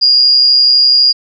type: tone with amplitude modulation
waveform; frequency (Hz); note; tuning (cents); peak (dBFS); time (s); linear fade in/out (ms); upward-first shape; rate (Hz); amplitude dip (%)
sine; 4842; D#8; -48; -3; 0.01-1.13; 20; sine; 132; 45
effects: none